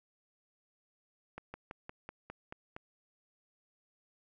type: slowing click train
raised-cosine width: 0.5 ms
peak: -28 dBFS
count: 8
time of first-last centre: 1.38-2.765 s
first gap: 160 ms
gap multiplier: 1.07
effects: none